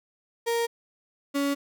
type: tone pair in turn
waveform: 35% pulse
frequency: 466.2 / 281.5 Hz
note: A#4 / C#4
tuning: 0 / +27 cents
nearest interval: major sixth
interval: 873 cents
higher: first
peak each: -22 dBFS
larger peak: neither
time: 0.46-0.67 / 1.34-1.55 s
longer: neither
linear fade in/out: 20 ms
effects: none